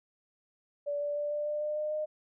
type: tone with pitch steps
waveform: sine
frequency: 578 / 582.7 / 587.4 / 592.2 / 597 / 601.8 / 606.7 / 611.7 Hz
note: D5 / D5 / D5 / D5 / D5 / D5 / D#5 / D#5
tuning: -28 / -14 / 0 / +14 / +28 / +42 / -44 / -30 cents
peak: -30 dBFS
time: 0.86-2.06 s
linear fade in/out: 20 ms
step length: 150 ms
effects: none